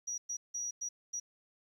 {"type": "tone bursts at uneven times", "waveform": "sine", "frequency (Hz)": 5790, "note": "F#8", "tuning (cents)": -38, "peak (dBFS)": -35, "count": 5, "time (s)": [[0.07, 0.18], [0.29, 0.37], [0.54, 0.71], [0.81, 0.89], [1.13, 1.2]], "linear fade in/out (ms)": 10, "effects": ["11-bit"]}